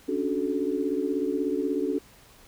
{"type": "chord", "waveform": "sine", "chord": "D major seventh", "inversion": "third", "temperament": "equal with one note detuned", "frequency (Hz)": [277.2, 293.7, 370, 434.2], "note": ["C#4", "D4", "F#4", "A4"], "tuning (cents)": [0, 0, 0, -23], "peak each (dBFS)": -30, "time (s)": [0.08, 1.99], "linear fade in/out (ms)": 10, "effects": ["pink hiss -54 dBFS RMS until 2.47 s"]}